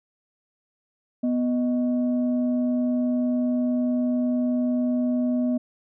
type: tone pair together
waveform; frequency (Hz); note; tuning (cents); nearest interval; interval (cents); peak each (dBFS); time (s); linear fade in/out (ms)
sine; 246.9 / 622.1; B3 / D#5; 0 / 0; octave + major third; 1600; -20 / -30; 1.23-5.58; 10
effects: tanh soft clip ceiling -14 dBFS